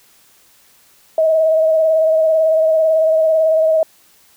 sine tone with vibrato, 637 Hz, D#5, 41 cents sharp, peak -10 dBFS, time 1.18-3.83 s, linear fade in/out 2 ms, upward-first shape sine, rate 18 Hz, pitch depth 30 cents each way, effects white hiss -51 dBFS RMS until 4.36 s

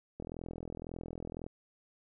click train, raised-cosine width 2 ms, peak -28 dBFS, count 54, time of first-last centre 0.2-1.465 s, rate 41.9 Hz, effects none

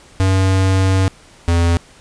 square tone pair in turn, 95.1 / 85.05 Hz, F#2 / F2, +48 / -45 cents, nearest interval major second, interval 193 cents, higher first, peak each -12 dBFS, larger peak neither, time 0.2-1.08 / 1.48-1.77 s, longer first, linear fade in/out 0 ms, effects pink hiss -45 dBFS RMS until 2 s + resampled to 22050 Hz

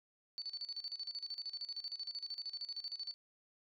sine tone with tremolo, 4498 Hz, C#8, 24 cents sharp, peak -39 dBFS, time 0.38-3.14 s, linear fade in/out 0 ms, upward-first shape square, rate 13 Hz, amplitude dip 80%, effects none

